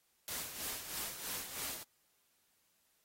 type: noise with tremolo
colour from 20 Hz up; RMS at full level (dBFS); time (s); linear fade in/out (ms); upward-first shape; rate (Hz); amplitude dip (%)
white; -40; 0.28-1.83; 0; sine; 3.1; 60
effects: white hiss -75 dBFS RMS until 3.04 s + AAC 48 kbps